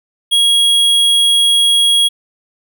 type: tone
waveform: square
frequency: 3300 Hz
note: G#7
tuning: 12 cents flat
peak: -9 dBFS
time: 0.31-2.09 s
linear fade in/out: 20 ms
effects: none